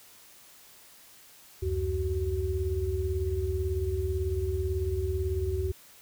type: tone cluster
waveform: sine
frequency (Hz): 71 / 89.1 / 376.5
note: C#2 / F2 / F#4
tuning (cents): +42 / +35 / +30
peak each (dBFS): -31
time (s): 1.62-5.72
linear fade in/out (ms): 10
effects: white hiss -54 dBFS RMS until 6.01 s